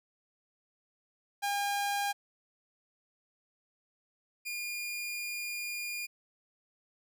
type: tone pair in turn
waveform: sawtooth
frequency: 808 / 2421 Hz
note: G#5 / D#7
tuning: -48 / -48 cents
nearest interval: octave + perfect fifth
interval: 1900 cents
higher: second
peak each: -26 / -32 dBFS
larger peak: first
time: 1.42-2.13 / 4.45-6.07 s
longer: second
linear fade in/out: 20 ms
effects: none